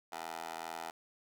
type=tone with high-pass filter; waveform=15% pulse; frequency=82.41 Hz; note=E2; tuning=in tune; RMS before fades=-43 dBFS; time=0.12-0.91 s; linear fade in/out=5 ms; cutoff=710 Hz; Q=2; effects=none